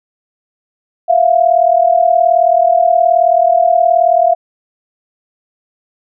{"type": "tone pair together", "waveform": "sine", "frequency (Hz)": [668.2, 707], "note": ["E5", "F5"], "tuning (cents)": [23, 21], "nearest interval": "minor second", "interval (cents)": 98, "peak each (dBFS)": -10, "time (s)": [1.08, 4.35], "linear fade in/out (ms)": 20, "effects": []}